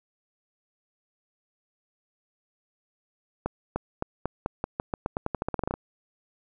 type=accelerating click train; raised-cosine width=1 ms; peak=-13 dBFS; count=20; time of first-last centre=3.46-5.74 s; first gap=300 ms; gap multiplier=0.88; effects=none